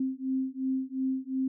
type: beating tone pair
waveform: sine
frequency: 261.6 / 264.4 Hz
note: C4 / C4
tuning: 0 / +18 cents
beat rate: 2.8 Hz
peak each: -31 dBFS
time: 0-1.48 s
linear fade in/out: 5 ms
effects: none